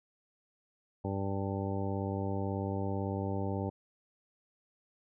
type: harmonic tone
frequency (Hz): 98.1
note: G2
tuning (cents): +2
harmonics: 1 / 2 / 3 / 4 / 5 / 6 / 8 / 9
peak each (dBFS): -35 / -38 / -40 / -41 / -42 / -43 / -44 / -45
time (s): 1.04-3.7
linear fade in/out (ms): 10
effects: none